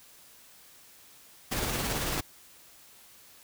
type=noise with tremolo; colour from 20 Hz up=pink; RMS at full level=-30 dBFS; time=1.51-2.21 s; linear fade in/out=10 ms; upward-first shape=square; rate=18 Hz; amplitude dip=25%; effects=white hiss -55 dBFS RMS until 3.43 s